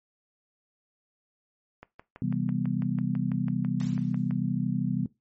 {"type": "click train", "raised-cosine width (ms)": 0.5, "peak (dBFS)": -28, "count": 16, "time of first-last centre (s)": [1.83, 4.309], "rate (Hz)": 6.05}
{"type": "chord", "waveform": "sine", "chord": "C major seventh", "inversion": "none", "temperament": "just", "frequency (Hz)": [130.81, 163.52, 196.22, 245.3], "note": ["C3", "E3", "G3", "B3"], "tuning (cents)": [0, -14, 2, -12], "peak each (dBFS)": -31, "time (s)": [2.22, 5.06], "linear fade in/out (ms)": 2}
{"type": "noise with exponential decay", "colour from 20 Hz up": "white", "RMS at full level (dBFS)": -42, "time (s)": [3.8, 4.4], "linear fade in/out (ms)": 2, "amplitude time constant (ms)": 130}
{"effects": ["noise-tail reverb RT60 0.2 s tail -18 dB re dry", "MP3 32 kbps"]}